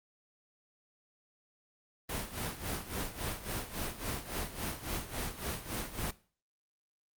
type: noise with tremolo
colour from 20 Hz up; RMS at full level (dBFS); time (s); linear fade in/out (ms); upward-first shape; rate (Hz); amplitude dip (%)
pink; -35; 2.09-6.11; 5; sine; 3.6; 75
effects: noise-tail reverb RT60 0.4 s tail -18 dB re dry + Opus 32 kbps